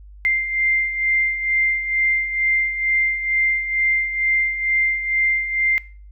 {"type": "beating tone pair", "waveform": "sine", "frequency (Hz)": [2093, 2095.2], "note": ["C7", "C7"], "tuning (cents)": [0, 2], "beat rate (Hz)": 2.2, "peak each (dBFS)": [-24, -18], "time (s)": [0.25, 5.78], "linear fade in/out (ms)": 0, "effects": ["noise-tail reverb RT60 0.4 s tail -20 dB re dry", "added 50 Hz sine -39 dBFS peak until 6.11 s"]}